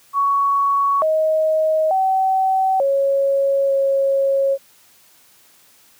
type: tone with pitch steps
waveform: sine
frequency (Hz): 1118 / 629 / 763 / 551 / 547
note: C#6 / D#5 / G5 / C#5 / C#5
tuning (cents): +14 / +19 / -47 / -11 / -23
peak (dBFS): -14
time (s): 0.13-4.58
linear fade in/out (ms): 50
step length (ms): 890
effects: white hiss -52 dBFS RMS until 5.99 s + high-pass 80 Hz 12 dB/octave